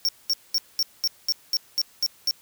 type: tone bursts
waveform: square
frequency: 5500 Hz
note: F8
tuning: 27 cents flat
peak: -20 dBFS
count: 10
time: 0.05-2.31 s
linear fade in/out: 0 ms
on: 37 ms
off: 210 ms
effects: white hiss -55 dBFS RMS until 2.41 s